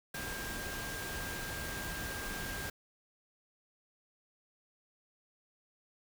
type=tone in noise; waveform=sine; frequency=1600 Hz; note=G6; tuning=35 cents sharp; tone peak=-43 dBFS; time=0.14-2.7 s; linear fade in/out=5 ms; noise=pink; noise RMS=-41 dBFS; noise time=0.14-2.7 s; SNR=-5 dB; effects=none